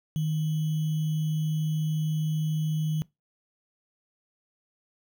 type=tone with sample-and-hold; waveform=sine; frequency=155.56 Hz; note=D#3; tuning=in tune; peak=-24 dBFS; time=0.16-3.02 s; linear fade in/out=0 ms; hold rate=3150 Hz; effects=noise-tail reverb RT60 0.2 s tail -22 dB re dry